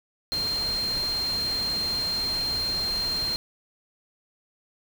sine tone in noise, 4186 Hz, C8, in tune, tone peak -25 dBFS, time 0.32-3.36 s, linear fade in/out 0 ms, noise pink, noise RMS -36 dBFS, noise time 0.32-3.36 s, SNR +8 dB, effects none

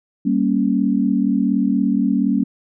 sine chord, G diminished, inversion none, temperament equal, 196 / 233.1 / 277.2 Hz, G3 / Bb3 / Db4, 0 / 0 / 0 cents, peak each -19 dBFS, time 0.25-2.44 s, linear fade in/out 10 ms, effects none

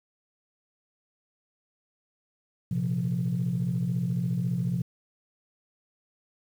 sine chord, Bb suspended second, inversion none, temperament equal, 116.54 / 130.81 / 174.61 Hz, Bb2 / C3 / F3, 0 / 0 / 0 cents, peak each -32 / -28 / -27 dBFS, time 2.71-4.82 s, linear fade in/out 5 ms, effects tanh soft clip ceiling -19 dBFS + 9-bit

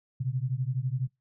sine beating tone pair, 123.47 / 135.47 Hz, B2 / C#3, 0 / -39 cents, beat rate 12 Hz, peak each -30 dBFS, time 0.2-1.08 s, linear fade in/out 10 ms, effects noise-tail reverb RT60 0.2 s tail -23 dB re dry

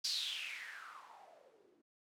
violet noise with low-pass filter sweep, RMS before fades -45 dBFS, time 0.04-1.82 s, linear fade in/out 10 ms, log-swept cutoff 4900 to 300 Hz, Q 6.4, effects none

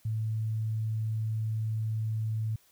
sine tone, 110 Hz, A2, in tune, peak -28 dBFS, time 0.05-2.56 s, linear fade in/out 5 ms, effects white hiss -64 dBFS RMS until 2.71 s

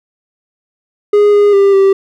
triangle tone with pitch steps, 413.3 / 410.4 / 396.7 / 389.8 Hz, G#4 / G#4 / G4 / G4, -8 / -21 / +21 / -10 cents, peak -3 dBFS, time 1.13-1.93 s, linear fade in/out 5 ms, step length 200 ms, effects none

